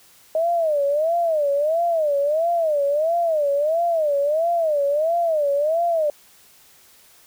sine tone with vibrato, 622.3 Hz, D#5, in tune, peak -17 dBFS, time 0.35-6.1 s, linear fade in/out 2 ms, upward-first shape sine, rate 1.5 Hz, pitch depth 180 cents each way, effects white hiss -52 dBFS RMS until 7.26 s

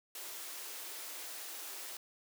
white high-pass noise, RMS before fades -45 dBFS, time 0.15-1.97 s, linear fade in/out 2 ms, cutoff 300 Hz, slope 48 dB/octave, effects none

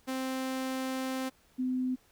sawtooth / sine tone pair in turn, 261.6 / 255.2 Hz, C4 / C4, 0 / -43 cents, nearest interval unison, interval 43 cents, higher first, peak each -28 dBFS, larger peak neither, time 0.07-1.3 / 1.58-1.96 s, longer first, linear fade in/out 20 ms, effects pink hiss -65 dBFS RMS until 2.11 s

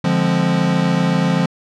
square chord, D half-diminished seventh, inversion none, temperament equal, 146.83 / 174.61 / 207.7 / 261.6 Hz, D3 / F3 / Ab3 / C4, 0 / 0 / 0 / 0 cents, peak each -22 / -17 / -23 / -23 dBFS, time 0.04-1.46 s, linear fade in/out 5 ms, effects low-pass 5000 Hz 12 dB/octave

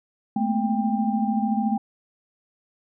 sine tone cluster, 214.8 / 228.6 / 249.1 / 793 Hz, A3 / A#3 / B3 / G5, -41 / -34 / +15 / +20 cents, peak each -23 / -27 / -30 / -27 dBFS, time 0.36-1.78 s, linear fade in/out 5 ms, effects none

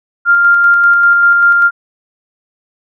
sine tone with tremolo, 1396.9 Hz, F6, in tune, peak -4 dBFS, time 0.25-1.71 s, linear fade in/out 50 ms, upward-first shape square, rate 5.1 Hz, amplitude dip 25%, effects none

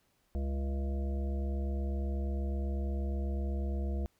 harmonic tone with a mistuned harmonic, 68.2 Hz, C#2, 28 cents flat, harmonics 1 / 3 / 5 / 7 / 9 / 10, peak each -31 / -41 / -45 / -48 / -50 / -51 dBFS, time 0.35-4.06 s, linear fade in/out 0 ms, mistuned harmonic 7, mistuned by +26 cents, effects pink hiss -73 dBFS RMS until 4.19 s

